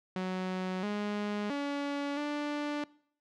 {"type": "tone with pitch steps", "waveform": "sawtooth", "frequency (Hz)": [185.5, 207.2, 284.5, 293.8], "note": ["F#3", "G#3", "C#4", "D4"], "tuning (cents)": [5, -4, 45, 1], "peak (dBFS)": -28, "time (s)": [0.16, 2.84], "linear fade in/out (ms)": 2, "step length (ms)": 670, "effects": ["noise-tail reverb RT60 0.6 s tail -22 dB re dry", "low-pass 4000 Hz 12 dB/octave"]}